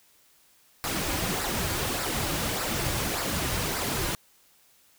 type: noise with flanger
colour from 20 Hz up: pink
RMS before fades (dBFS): -29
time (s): 0.84-4.15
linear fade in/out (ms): 0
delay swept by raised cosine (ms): 0.31 to 4.61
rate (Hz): 1.7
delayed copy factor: -0.55
effects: white hiss -61 dBFS RMS until 4.98 s